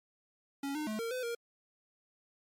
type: tone with pitch steps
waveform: square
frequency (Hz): 278.3 / 304.2 / 215.5 / 459.7 / 507 / 468.9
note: C#4 / D#4 / A3 / A#4 / B4 / A#4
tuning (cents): +7 / -39 / -36 / -24 / +45 / +10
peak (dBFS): -35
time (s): 0.63-1.35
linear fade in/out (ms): 5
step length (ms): 120
effects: MP3 64 kbps